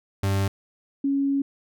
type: tone pair in turn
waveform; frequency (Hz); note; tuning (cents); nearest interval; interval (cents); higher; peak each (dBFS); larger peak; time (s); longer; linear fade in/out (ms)
40% pulse / sine; 98 / 277.2; G2 / C#4; 0 / 0; octave + tritone; 1800; second; -20; neither; 0.23-0.48 / 1.04-1.42; second; 5
effects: none